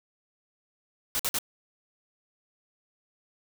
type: noise bursts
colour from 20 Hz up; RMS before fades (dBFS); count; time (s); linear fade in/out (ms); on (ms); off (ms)
white; -28; 3; 1.15-1.386; 0; 44; 52
effects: none